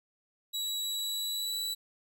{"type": "tone with pitch glide", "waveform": "sawtooth", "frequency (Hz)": [3898, 3943], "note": ["B7", "B7"], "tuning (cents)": [-23, -4], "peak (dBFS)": -29, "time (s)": [0.53, 1.75], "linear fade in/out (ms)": 20, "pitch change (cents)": 19, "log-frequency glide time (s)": [0.85, 1.57], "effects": []}